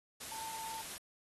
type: tone in noise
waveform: sine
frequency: 892 Hz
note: A5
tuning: 23 cents sharp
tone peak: -43 dBFS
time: 0.31-0.82 s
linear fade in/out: 10 ms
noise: white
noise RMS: -45 dBFS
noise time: 0.2-0.98 s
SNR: -1 dB
effects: AAC 32 kbps